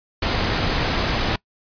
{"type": "noise", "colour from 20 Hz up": "pink", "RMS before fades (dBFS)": -21, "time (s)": [0.22, 1.36], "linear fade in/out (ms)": 5, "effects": ["noise-tail reverb RT60 0.1 s tail -23 dB re dry", "resampled to 11025 Hz"]}